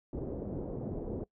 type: low-pass noise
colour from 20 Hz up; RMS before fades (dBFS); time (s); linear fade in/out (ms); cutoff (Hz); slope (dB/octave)
white; -38; 0.13-1.24; 2; 470; 24
effects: noise-tail reverb RT60 0.1 s tail -22 dB re dry